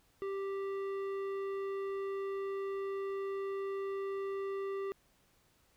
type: tone with tanh clipping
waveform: triangle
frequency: 392 Hz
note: G4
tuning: in tune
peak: -37 dBFS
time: 0.22-4.92 s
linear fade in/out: 0 ms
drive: 16 dB
effects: pink hiss -70 dBFS RMS until 5.76 s